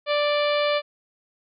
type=harmonic tone with a mistuned harmonic; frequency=587.3 Hz; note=D5; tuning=in tune; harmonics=1 / 2 / 3 / 4 / 5 / 6 / 7 / 8; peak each=-21 / -28 / -33 / -30 / -33 / -33 / -36 / -40 dBFS; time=0.06-0.82 s; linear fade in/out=50 ms; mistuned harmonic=7; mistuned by=+26 cents; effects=none